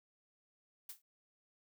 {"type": "noise with exponential decay", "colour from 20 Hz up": "blue", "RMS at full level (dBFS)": -42, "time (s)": [0.89, 1.02], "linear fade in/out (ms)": 5, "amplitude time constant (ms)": 27, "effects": []}